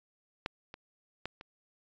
clicks, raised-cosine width 0.3 ms, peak -17 / -28 / -20 / -30 dBFS, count 4, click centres 0.461 / 0.741 / 1.256 / 1.411 s, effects resampled to 16000 Hz

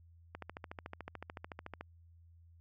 click train, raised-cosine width 0.5 ms, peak -28 dBFS, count 21, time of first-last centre 0.35-1.81 s, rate 13.7 Hz, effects added 84 Hz sine -58 dBFS peak until 2.6 s

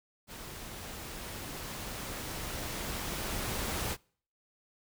pink noise with level ramp, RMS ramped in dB -45 to -34 dBFS, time 0.27-3.97 s, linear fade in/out 50 ms, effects noise-tail reverb RT60 0.5 s tail -26 dB re dry

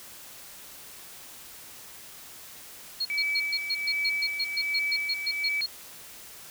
sine tone bursts, 4300 Hz, C8, 47 cents sharp, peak -25 dBFS, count 16, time 3-5.664 s, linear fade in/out 10 ms, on 54 ms, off 120 ms
sine tone with tremolo, 2297 Hz, D7, 39 cents flat, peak -25 dBFS, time 3.1-5.61 s, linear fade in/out 0 ms, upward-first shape sine, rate 1.3 Hz, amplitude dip 50%
effects white hiss -46 dBFS RMS until 6.5 s

